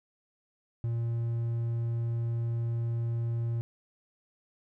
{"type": "tone", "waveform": "triangle", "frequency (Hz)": 116.54, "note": "A#2", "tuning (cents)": 0, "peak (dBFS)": -26, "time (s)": [0.84, 3.61], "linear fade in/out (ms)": 0, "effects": []}